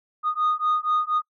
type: beating tone pair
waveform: sine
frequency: 1233 / 1237.2 Hz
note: D#6 / D#6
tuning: -16 / -10 cents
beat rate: 4.2 Hz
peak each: -22 dBFS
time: 0.23-1.22 s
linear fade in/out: 50 ms
effects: noise-tail reverb RT60 0.1 s tail -24 dB re dry + tanh soft clip ceiling -16 dBFS